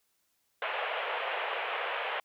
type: band-pass noise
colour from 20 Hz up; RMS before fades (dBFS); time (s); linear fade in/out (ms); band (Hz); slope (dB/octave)
pink; -34; 0.62-2.2; 2; 480 to 3100; 48
effects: white hiss -75 dBFS RMS until 2.24 s

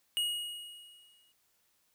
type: tone with exponential decay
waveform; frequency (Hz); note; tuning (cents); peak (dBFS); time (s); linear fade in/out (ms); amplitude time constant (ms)
square; 2886; F#7; -44; -28; 0.17-1.32; 0; 250
effects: white hiss -73 dBFS RMS until 1.94 s

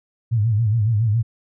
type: tone with vibrato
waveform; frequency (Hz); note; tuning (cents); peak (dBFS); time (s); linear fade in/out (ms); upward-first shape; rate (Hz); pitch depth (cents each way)
sine; 110; A2; 0; -15; 0.31-1.23; 20; sine; 7.2; 130
effects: none

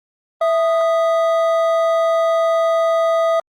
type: tone pair together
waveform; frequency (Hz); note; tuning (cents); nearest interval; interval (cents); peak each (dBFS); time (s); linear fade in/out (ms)
triangle; 659.9 / 1241; E5 / D#6; +2 / -5; major seventh; 1093; -12 / -20; 0.41-3.4; 5
effects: Opus 32 kbps

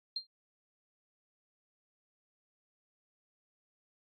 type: tone with exponential decay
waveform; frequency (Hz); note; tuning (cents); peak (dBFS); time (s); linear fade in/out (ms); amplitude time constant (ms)
sine; 4186; C8; 0; -30; 0.16-0.27; 5; 22
effects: AAC 48 kbps

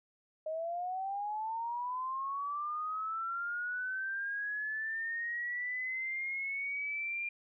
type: linear sweep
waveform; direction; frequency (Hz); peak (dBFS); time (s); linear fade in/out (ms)
sine; up; 620 to 2402; -34; 0.46-7.29; 5
effects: none

